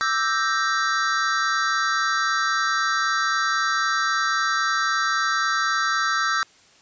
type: chord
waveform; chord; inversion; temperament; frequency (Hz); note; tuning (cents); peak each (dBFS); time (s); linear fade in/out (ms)
square; E half-diminished seventh; third; equal; 1174.7 / 1318.5 / 1568 / 1864.7; D6 / E6 / G6 / Bb6; 0 / 0 / 0 / 0; -30 / -24 / -25 / -30; 0.01-6.43; 0
effects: white hiss -54 dBFS RMS until 6.81 s + resampled to 16000 Hz